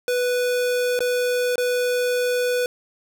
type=tone with dropouts; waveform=square; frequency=493.9 Hz; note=B4; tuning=in tune; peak=-20 dBFS; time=0.08-2.66 s; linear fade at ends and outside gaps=1 ms; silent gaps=0.991-1.005 / 1.557-1.58 s; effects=none